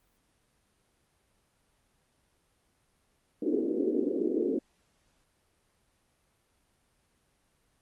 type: band-pass noise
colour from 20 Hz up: white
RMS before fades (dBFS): -29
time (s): 3.42-4.59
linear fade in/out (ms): 5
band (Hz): 250 to 430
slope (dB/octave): 48
effects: pink hiss -71 dBFS RMS until 7.81 s + Opus 32 kbps